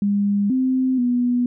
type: tone with pitch steps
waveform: sine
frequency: 202.4 / 259.1 / 244.8 Hz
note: G#3 / C4 / B3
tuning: -44 / -17 / -15 cents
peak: -16 dBFS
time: 0.02-1.46 s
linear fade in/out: 2 ms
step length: 480 ms
effects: none